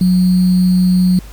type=tone with sample-and-hold; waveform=sine; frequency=182.6 Hz; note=F#3; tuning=23 cents flat; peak=-8 dBFS; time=0.01-1.19 s; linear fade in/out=2 ms; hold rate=4410 Hz; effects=added 50 Hz sine -31 dBFS peak until 1.32 s + pink hiss -41 dBFS RMS until 1.32 s